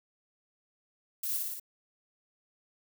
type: noise with echo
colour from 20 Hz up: violet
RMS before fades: -34 dBFS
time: 1.23-1.37 s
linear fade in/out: 5 ms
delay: 57 ms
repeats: 4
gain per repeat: -2 dB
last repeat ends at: 1.598 s
effects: none